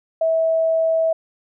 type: tone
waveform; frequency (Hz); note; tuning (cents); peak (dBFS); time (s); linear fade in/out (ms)
sine; 650; E5; -24; -15; 0.21-1.13; 5
effects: none